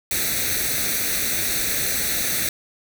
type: noise with comb filter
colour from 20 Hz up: white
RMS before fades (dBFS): -23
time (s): 0.11-2.49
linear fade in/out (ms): 2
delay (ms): 0.49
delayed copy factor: +0.75
effects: none